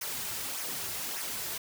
white noise with flanger, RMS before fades -36 dBFS, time 0.01-1.58 s, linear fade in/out 5 ms, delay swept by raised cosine 0.24 to 4.04 ms, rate 1.7 Hz, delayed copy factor -0.55, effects none

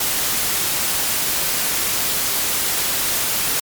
white noise, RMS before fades -20 dBFS, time 0-3.6 s, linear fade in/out 5 ms, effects MP3 96 kbps

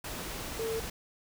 sine tone in noise, 449.2 Hz, A4, 36 cents sharp, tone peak -31 dBFS, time 0.59-0.8 s, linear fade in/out 5 ms, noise pink, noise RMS -39 dBFS, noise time 0.04-0.9 s, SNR +5 dB, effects none

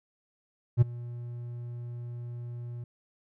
triangle tone with ADSR envelope, 120 Hz, B2, 49 cents flat, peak -12 dBFS, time 0.77-2.84 s, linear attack 45 ms, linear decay 15 ms, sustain -22 dB, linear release 3 ms, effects none

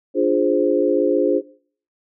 sine chord, D half-diminished seventh, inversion none, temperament equal, 293.7 / 349.2 / 415.3 / 523.3 Hz, D4 / F4 / Ab4 / C5, 0 / 0 / 0 / 0 cents, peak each -20 dBFS, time 0.14-1.42 s, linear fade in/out 50 ms, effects noise-tail reverb RT60 0.5 s tail -19 dB re dry

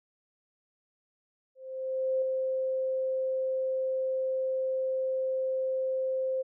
sine tone with ADSR envelope, 523.3 Hz, C5, in tune, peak -24 dBFS, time 1.55-6.43 s, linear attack 670 ms, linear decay 3 ms, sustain -3 dB, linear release 21 ms, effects none

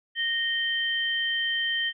sine tone pair together, 1854 / 3118 Hz, A#6 / G7, -10 / -10 cents, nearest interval major sixth, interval 900 cents, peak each -27 dBFS, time 0.15-1.93 s, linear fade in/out 50 ms, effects none

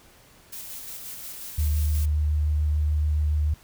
blue noise with tremolo, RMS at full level -37 dBFS, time 0.52-2.06 s, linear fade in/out 10 ms, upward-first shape square, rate 5.6 Hz, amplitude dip 25%
sine tone with vibrato, 75.5 Hz, D2, 48 cents sharp, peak -20 dBFS, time 1.58-3.54 s, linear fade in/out 5 ms, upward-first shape triangle, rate 6.9 Hz, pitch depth 13 cents each way
effects pink hiss -54 dBFS RMS until 3.63 s

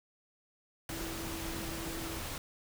sine tone in noise, 329.6 Hz, E4, in tune, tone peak -42 dBFS, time 0.9-2.19 s, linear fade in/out 2 ms, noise pink, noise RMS -40 dBFS, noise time 0.89-2.38 s, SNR -5 dB, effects none

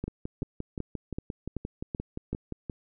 two click trains, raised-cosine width 3 ms, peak -21 / -19 dBFS, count 16 / 7, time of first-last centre 0.08-2.698 / 0.04-2.33 s, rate 5.73 / 2.62 Hz, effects none

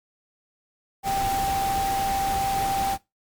sine tone in noise, 784 Hz, G5, in tune, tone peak -22 dBFS, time 1.03-2.98 s, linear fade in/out 50 ms, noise pink, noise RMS -31 dBFS, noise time 1.03-2.98 s, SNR +6 dB, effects noise-tail reverb RT60 0.2 s tail -19 dB re dry + MP3 96 kbps

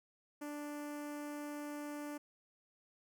sawtooth tone with notch filter, 293.7 Hz, D4, in tune, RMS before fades -44 dBFS, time 0.41-2.18 s, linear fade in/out 10 ms, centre 3800 Hz, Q 1, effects none

